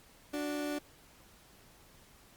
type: tone pair together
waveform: 30% pulse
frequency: 293.1 / 368.9 Hz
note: D4 / F#4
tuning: -3 / -5 cents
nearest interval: major third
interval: 398 cents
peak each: -32 / -40 dBFS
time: 0.33-0.79 s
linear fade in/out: 10 ms
effects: pink hiss -60 dBFS RMS until 2.36 s + Opus 48 kbps